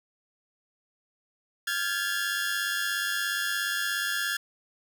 sawtooth tone cluster, 1397 / 1616 / 1713 Hz, F6 / G#6 / A6, 0 / -48 / -47 cents, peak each -30 / -28 / -27 dBFS, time 1.67-4.37 s, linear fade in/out 5 ms, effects none

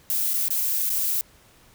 violet noise with dropouts, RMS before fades -24 dBFS, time 0.1-1.21 s, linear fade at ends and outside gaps 0 ms, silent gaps 0.335-0.34 / 0.483-0.505 / 0.894-0.902 s, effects pink hiss -55 dBFS RMS until 1.74 s

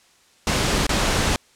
pink noise with dropouts, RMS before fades -20 dBFS, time 0.47-1.36 s, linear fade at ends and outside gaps 1 ms, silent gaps 0.867-0.892 s, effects white hiss -56 dBFS RMS until 1.55 s + low-pass 8000 Hz 12 dB/octave

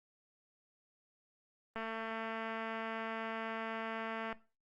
click train, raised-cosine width 0.5 ms, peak -26 dBFS, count 576, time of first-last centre 1.76-4.327 s, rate 224 Hz, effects noise-tail reverb RT60 0.3 s tail -17 dB re dry + Opus 32 kbps

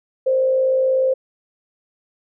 sine tone with frequency modulation, 523.3 Hz, C5, in tune, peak -14 dBFS, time 0.26-1.14 s, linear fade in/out 10 ms, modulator 56.5 Hz, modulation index 0.34, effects none

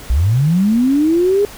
sine linear sweep, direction up, 55 to 416.2 Hz, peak -10 dBFS, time 0.1-1.45 s, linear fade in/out 0 ms, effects pink hiss -35 dBFS RMS until 1.57 s

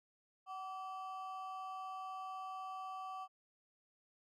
triangle ring-modulated tone, 955 Hz, A#5, 42 cents sharp, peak -38 dBFS, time 0.46-3.28 s, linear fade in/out 50 ms, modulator 201 Hz, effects none

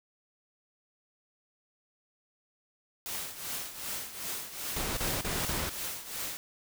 white noise with tremolo, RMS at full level -35 dBFS, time 3.06-6.37 s, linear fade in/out 0 ms, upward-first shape triangle, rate 2.6 Hz, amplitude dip 75%
pink noise bursts, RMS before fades -33 dBFS, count 4, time 4.76-5.696 s, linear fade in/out 5 ms, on 210 ms, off 32 ms
effects none

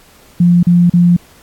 sine tone bursts, 174.61 Hz, F3, in tune, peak -5 dBFS, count 3, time 0.4-1.166 s, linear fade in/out 5 ms, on 230 ms, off 38 ms, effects pink hiss -45 dBFS RMS until 1.42 s + AAC 64 kbps

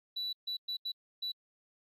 sine tone bursts at uneven times, 3951 Hz, B7, in tune, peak -32 dBFS, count 5, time 0.16-0.33 / 0.47-0.57 / 0.68-0.77 / 0.85-0.92 / 1.22-1.32 s, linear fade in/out 10 ms, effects tanh soft clip ceiling -32 dBFS + AAC 48 kbps

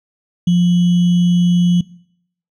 sine tone with sample-and-hold, 175.8 Hz, F3, 12 cents sharp, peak -9 dBFS, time 0.47-1.81 s, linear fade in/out 5 ms, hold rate 3150 Hz, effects noise-tail reverb RT60 0.7 s tail -22 dB re dry + low-pass 5000 Hz 12 dB/octave

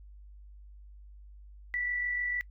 sine tone with amplitude modulation, 1963 Hz, B6, 11 cents flat, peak -28 dBFS, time 1.74-2.41 s, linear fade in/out 0 ms, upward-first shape sine, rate 46.7 Hz, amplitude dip 35%, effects noise-tail reverb RT60 0.1 s tail -23 dB re dry + added 50 Hz sine -48 dBFS peak until 2.5 s

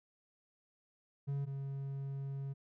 triangle tone pair in turn, 140 / 137.59 Hz, C#3 / C#3, +18 / -13 cents, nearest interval unison, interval 31 cents, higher first, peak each -32 / -36 dBFS, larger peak first, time 1.27-1.46 / 1.46-2.54 s, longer second, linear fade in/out 20 ms, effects none

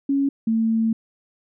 sine tone pair in turn, 277.2 / 224.4 Hz, C#4 / A3, 0 / +34 cents, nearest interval major third, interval 366 cents, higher first, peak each -17 dBFS, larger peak neither, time 0.09-0.29 / 0.47-0.93 s, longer second, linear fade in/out 5 ms, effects none

